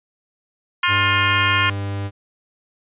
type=harmonic tone; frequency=354.2 Hz; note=F4; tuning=24 cents sharp; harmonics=3 / 4 / 5 / 6 / 7 / 8 / 9; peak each=-21 / -22 / -23 / -24 / -24 / -25 / -26 dBFS; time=0.83-1.7 s; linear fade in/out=5 ms
type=tone; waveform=45% pulse; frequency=99.7 Hz; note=G2; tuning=30 cents sharp; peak=-23 dBFS; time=0.87-2.11 s; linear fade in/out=50 ms
effects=resampled to 8000 Hz